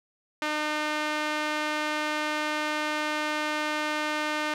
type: tone with band-pass filter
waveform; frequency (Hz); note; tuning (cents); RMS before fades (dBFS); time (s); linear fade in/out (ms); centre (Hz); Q
sawtooth; 303.3; D#4; -44; -29; 0.42-4.54; 2; 1900; 0.76
effects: none